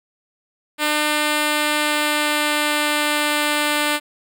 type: tone with pitch glide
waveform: 5% pulse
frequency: 300.6 to 296.6 Hz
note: D4 to D4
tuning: +40 to +17 cents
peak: -6 dBFS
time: 0.78-4 s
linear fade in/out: 50 ms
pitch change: -23 cents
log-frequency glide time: 1-3.81 s
effects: none